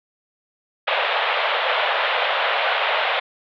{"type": "band-pass noise", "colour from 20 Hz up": "pink", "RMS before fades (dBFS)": -21, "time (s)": [0.87, 3.2], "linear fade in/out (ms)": 10, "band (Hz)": [520, 3600], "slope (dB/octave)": 48, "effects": []}